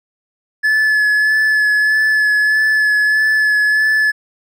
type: tone with vibrato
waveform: triangle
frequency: 1720 Hz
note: A6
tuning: 40 cents flat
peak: -9 dBFS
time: 0.63-4.12 s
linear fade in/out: 20 ms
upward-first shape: sine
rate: 1.6 Hz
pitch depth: 18 cents each way
effects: none